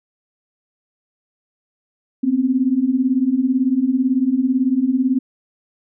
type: beating tone pair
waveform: sine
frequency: 246.9 / 264.9 Hz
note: B3 / C4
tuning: 0 / +22 cents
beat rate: 18 Hz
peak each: -19 / -16 dBFS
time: 2.23-5.19 s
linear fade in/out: 10 ms
effects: none